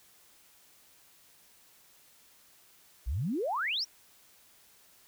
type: exponential sweep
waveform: sine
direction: up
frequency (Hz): 52 to 5920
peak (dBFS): -29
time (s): 3.06-3.85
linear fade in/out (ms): 20
effects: white hiss -61 dBFS RMS until 5.07 s